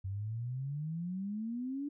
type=exponential sweep; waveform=sine; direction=up; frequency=93.6 to 293.7 Hz; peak=-35 dBFS; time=0.04-1.89 s; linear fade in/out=10 ms; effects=none